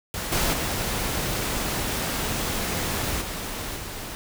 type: noise with level steps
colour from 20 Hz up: pink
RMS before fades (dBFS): -30 / -23 / -27 / -32 / -35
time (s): 0.14-4.15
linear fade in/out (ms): 0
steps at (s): 0.32 / 0.53 / 3.21 / 3.76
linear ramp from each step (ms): 5
effects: none